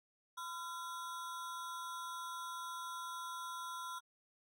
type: ring-modulated tone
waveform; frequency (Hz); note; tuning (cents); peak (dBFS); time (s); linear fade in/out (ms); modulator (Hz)
square; 1191; D6; +24; -40; 0.37-3.99; 10; 178
effects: AAC 48 kbps

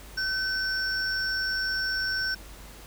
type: tone pair together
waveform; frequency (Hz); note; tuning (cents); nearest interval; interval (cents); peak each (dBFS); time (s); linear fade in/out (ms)
triangle; 1529 / 5449; G6 / F8; -44 / -44; octave + minor seventh; 2200; -26 / -29; 0.17-2.35; 10
effects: added 50 Hz sine -45 dBFS peak until 2.86 s + pink hiss -48 dBFS RMS until 2.86 s

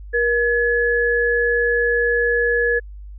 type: tone pair together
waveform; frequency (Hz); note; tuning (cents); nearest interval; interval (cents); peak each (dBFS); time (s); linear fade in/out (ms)
sine; 474.5 / 1701.2; A#4 / G#6; +31 / +41; octave + minor seventh; 2210; -18; 0.13-2.8; 20
effects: added 50 Hz sine -33 dBFS peak until 3.18 s

